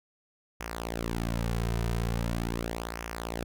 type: tone with flanger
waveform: sawtooth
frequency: 57.5 Hz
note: A#1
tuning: 23 cents flat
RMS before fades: -32 dBFS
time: 0.6-3.44 s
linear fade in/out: 5 ms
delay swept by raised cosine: 0.24 to 3.64 ms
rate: 0.41 Hz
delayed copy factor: -0.75
effects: none